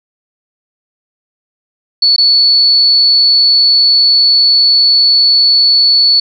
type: tone with dropouts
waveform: sine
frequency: 4435 Hz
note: C#8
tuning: in tune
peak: -5 dBFS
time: 2.02-6.2 s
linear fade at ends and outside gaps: 5 ms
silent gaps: 2.163-2.18 s
effects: none